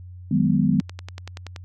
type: chord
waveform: sine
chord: G# minor seventh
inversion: second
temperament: just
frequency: 155.74 / 186.89 / 207.7 / 249.2 Hz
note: D#3 / F#3 / G#3 / B3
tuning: +2 / +18 / 0 / +16 cents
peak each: -22 dBFS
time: 0.31-0.81 s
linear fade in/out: 5 ms
type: click train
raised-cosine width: 0.2 ms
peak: -18 dBFS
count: 9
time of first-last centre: 0.8-1.562 s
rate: 10.5 Hz
effects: added 90 Hz sine -37 dBFS peak until 1.64 s